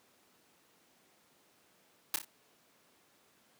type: noise with echo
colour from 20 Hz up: white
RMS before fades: -31 dBFS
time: 2.14-2.16 s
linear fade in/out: 2 ms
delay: 29 ms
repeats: 3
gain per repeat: -7 dB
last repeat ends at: 2.247 s
effects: pink hiss -67 dBFS RMS until 3.59 s + high-pass 200 Hz 12 dB/octave